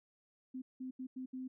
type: tone bursts at uneven times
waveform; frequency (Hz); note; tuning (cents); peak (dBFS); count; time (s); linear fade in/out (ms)
sine; 257.9; C4; -25; -40; 5; 0.54-0.62 / 0.8-0.91 / 0.99-1.07 / 1.16-1.26 / 1.33-1.48; 10
effects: none